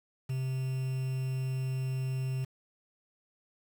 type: tone with quantisation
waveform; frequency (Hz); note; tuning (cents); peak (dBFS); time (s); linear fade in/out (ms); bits
triangle; 130.81; C3; 0; -28; 0.29-2.45; 10; 8
effects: none